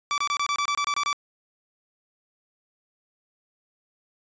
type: tone bursts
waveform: sawtooth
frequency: 1158 Hz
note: D6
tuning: 25 cents flat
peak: -19 dBFS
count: 11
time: 0.11-1.129 s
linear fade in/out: 0 ms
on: 69 ms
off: 26 ms
effects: resampled to 16000 Hz